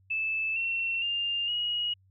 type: tone with pitch steps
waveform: sine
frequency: 2627 / 2713 / 2803 / 2895 Hz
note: E7 / E7 / F7 / F#7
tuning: -7 / +49 / +6 / -38 cents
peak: -27 dBFS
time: 0.1-1.94 s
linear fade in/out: 10 ms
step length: 460 ms
effects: added 95 Hz sine -60 dBFS peak until 2.1 s